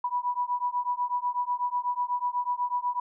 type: beating tone pair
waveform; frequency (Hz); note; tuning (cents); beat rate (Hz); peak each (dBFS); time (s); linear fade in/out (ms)
sine; 977 / 985.1; B5 / B5; -19 / -5; 8.1; -29; 0.04-3; 5
effects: none